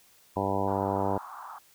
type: harmonic tone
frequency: 98 Hz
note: G2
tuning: in tune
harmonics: 1 / 2 / 3 / 4 / 5 / 6 / 7 / 8 / 9 / 10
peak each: -35 / -35 / -35 / -35 / -35 / -35 / -35 / -35 / -35 / -35 dBFS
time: 0.36-1.18 s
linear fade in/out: 5 ms
type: band-pass noise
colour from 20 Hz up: pink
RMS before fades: -43 dBFS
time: 0.67-1.59 s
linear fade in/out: 10 ms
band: 810 to 1300 Hz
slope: 48 dB/octave
effects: white hiss -60 dBFS RMS until 1.74 s